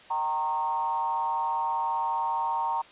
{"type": "tone with frequency modulation", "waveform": "sine", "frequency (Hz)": 926, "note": "A#5", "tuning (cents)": -12, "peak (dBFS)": -25, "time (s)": [0.1, 2.82], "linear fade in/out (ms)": 10, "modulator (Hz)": 155, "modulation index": 0.82, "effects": ["white hiss -51 dBFS RMS until 2.91 s", "resampled to 8000 Hz"]}